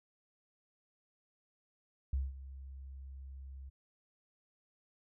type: tone with ADSR envelope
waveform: sine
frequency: 67.1 Hz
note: C2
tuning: 44 cents sharp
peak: -29 dBFS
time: 2.13-3.7 s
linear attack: 4 ms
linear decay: 190 ms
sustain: -16 dB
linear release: 16 ms
effects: none